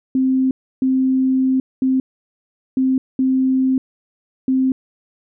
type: tone bursts at uneven times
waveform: sine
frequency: 261.6 Hz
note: C4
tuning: in tune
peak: -13 dBFS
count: 6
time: 0.15-0.51 / 0.82-1.6 / 1.82-2 / 2.77-2.98 / 3.19-3.78 / 4.48-4.72 s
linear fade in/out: 2 ms
effects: none